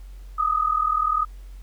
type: tone pair together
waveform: sine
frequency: 1223.8 / 1264 Hz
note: D#6 / D#6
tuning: -29 / +27 cents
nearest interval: minor second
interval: 56 cents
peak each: -22 dBFS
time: 0.38-1.25 s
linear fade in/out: 10 ms
effects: added 46 Hz sine -37 dBFS peak until 1.62 s + pink hiss -58 dBFS RMS until 1.62 s